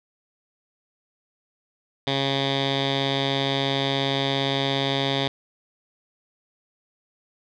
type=tone with low-pass filter; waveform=10% pulse; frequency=137.1 Hz; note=C#3; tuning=19 cents flat; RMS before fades=-24 dBFS; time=2.07-5.28 s; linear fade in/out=2 ms; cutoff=3700 Hz; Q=5.6; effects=none